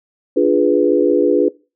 sine chord, D diminished seventh, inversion none, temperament equal, 293.7 / 349.2 / 415.3 / 493.9 Hz, D4 / F4 / Ab4 / Cb5, 0 / 0 / 0 / 0 cents, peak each -16 dBFS, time 0.36-1.49 s, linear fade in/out 10 ms, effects noise-tail reverb RT60 0.3 s tail -21 dB re dry

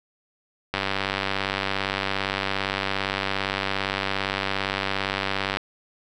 click train, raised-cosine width 0.3 ms, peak -8 dBFS, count 472, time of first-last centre 0.74-5.571 s, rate 97.5 Hz, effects none

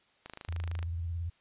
click train, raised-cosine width 0.3 ms, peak -27 dBFS, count 16, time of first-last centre 0.26-0.828 s, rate 26.4 Hz
sine tone with vibrato, 84.4 Hz, E2, 41 cents sharp, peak -32 dBFS, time 0.48-1.3 s, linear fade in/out 10 ms, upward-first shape sine, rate 18 Hz, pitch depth 81 cents each way
effects white hiss -67 dBFS RMS until 1.4 s + resampled to 8000 Hz

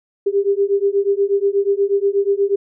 sine beating tone pair, 394.9 / 403.2 Hz, G4 / G4, +13 / +49 cents, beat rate 8.3 Hz, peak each -17 dBFS, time 0.26-2.56 s, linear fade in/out 10 ms, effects none

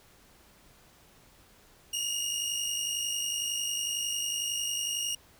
20% pulse tone pair together, 2813 / 2864 Hz, F7 / F7, +12 / +43 cents, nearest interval unison, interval 31 cents, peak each -31 / -26 dBFS, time 1.93-5.15 s, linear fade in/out 5 ms, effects pink hiss -59 dBFS RMS until 5.39 s

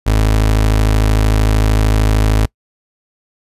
30% pulse tone, 53.2 Hz, G#1, 42 cents sharp, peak -7 dBFS, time 0.06-2.46 s, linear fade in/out 10 ms, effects noise-tail reverb RT60 0.1 s tail -25 dB re dry + resampled to 32000 Hz

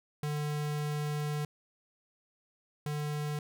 square tone pair in turn, 148.8 / 148.8 Hz, D3 / D3, +23 / +23 cents, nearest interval unison, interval 0 cents, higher neither, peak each -32 / -33 dBFS, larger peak first, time 0.23-1.45 / 2.86-3.39 s, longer first, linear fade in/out 2 ms, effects none

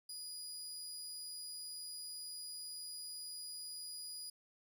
25% pulse tone, 4909 Hz, D#8, 24 cents flat, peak -40 dBFS, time 0.09-4.3 s, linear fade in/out 5 ms, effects none

